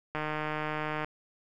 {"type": "click train", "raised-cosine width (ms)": 0.5, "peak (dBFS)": -18, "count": 138, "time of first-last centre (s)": [0.15, 1.045], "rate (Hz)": 153, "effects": ["10-bit"]}